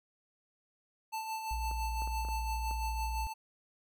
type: tone with tremolo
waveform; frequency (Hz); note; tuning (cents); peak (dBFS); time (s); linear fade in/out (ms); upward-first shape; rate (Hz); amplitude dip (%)
square; 883; A5; +6; -35; 1.12-3.34; 20; sine; 5.9; 45
type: tone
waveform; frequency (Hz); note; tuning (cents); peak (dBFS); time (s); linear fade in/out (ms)
sine; 57.7; A#1; -17; -34; 1.51-3.27; 0
type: clicks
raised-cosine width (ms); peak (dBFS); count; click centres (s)
1; -33; 6; 1.713 / 2.02 / 2.075 / 2.25 / 2.287 / 2.711
effects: none